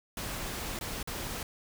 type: noise with dropouts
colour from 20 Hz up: pink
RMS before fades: -37 dBFS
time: 0.17-1.43 s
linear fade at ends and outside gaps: 2 ms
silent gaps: 0.79-0.81 / 1.029-1.074 s
effects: none